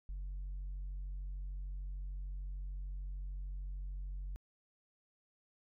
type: tone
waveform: sine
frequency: 46.68 Hz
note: F#1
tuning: 16 cents sharp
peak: -37 dBFS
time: 0.09-4.36 s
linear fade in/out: 0 ms
effects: tanh soft clip ceiling -38 dBFS